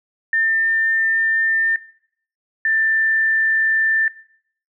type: tone pair in turn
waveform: sine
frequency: 1799 / 1779.4 Hz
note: A6 / A6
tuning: +38 / +19 cents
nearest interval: unison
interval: 19 cents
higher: first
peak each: -15 dBFS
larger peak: neither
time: 0.33-1.76 / 2.65-4.08 s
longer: neither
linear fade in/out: 2 ms
effects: noise-tail reverb RT60 0.6 s tail -18 dB re dry